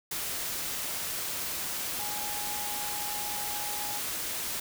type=tone in noise; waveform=sine; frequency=830.6 Hz; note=G#5; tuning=in tune; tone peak=-39 dBFS; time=1.99-3.99 s; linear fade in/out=5 ms; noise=white; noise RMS=-34 dBFS; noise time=0.11-4.6 s; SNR=-8 dB; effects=none